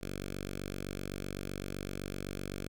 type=tone with notch filter; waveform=5% pulse; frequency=47.84 Hz; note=G1; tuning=41 cents flat; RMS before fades=-40 dBFS; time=0.01-2.68 s; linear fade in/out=10 ms; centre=870 Hz; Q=0.92; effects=none